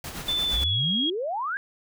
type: noise with tremolo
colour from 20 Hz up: pink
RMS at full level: -34 dBFS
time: 0.04-0.64 s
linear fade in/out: 2 ms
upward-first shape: sine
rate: 8.7 Hz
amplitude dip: 50%
type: tone with pitch glide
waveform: sine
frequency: 3520 to 3284 Hz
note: A7 to G#7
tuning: 0 to -20 cents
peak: -23 dBFS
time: 0.28-1.1 s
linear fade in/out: 5 ms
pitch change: -120 cents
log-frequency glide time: 0.47-0.84 s
type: exponential sweep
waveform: sine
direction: up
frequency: 51.91 to 1678 Hz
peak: -26 dBFS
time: 0.53-1.57 s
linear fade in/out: 0 ms
effects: none